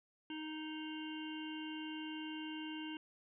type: harmonic tone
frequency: 311.1 Hz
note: D#4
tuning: in tune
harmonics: 1 / 3 / 5 / 7 / 9 / 10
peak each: -43 / -53 / -54 / -57 / -50 / -55 dBFS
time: 0.3-2.97 s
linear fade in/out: 2 ms
effects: none